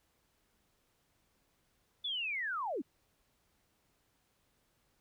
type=linear sweep; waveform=sine; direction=down; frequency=3520 to 218.1 Hz; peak=-34 dBFS; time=2.04-2.82 s; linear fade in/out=10 ms; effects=pink hiss -75 dBFS RMS until 5 s